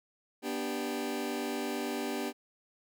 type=chord; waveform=sawtooth; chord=G major; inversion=first; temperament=just; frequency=245 / 294 / 392 Hz; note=B3 / D4 / G4; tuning=-14 / +2 / 0 cents; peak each=-33 dBFS; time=0.42-2.33 s; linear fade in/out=50 ms; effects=none